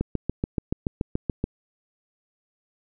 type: click train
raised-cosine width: 3 ms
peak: -11 dBFS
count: 11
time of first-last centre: 0.01-1.441 s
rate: 6.99 Hz
effects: none